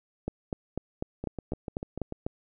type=two click trains; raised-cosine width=2 ms; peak=-21 / -17 dBFS; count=7 / 9; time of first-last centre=1.24-2.124 / 0.28-2.265 s; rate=6.79 / 4.03 Hz; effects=none